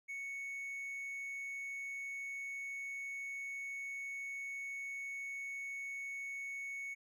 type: tone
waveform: triangle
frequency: 2217 Hz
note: C#7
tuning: in tune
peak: -39 dBFS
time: 0.08-6.95 s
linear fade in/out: 20 ms
effects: none